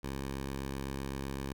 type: tone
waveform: 10% pulse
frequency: 67.9 Hz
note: C#2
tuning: 35 cents flat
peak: -28 dBFS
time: 0.03-1.53 s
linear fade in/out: 10 ms
effects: none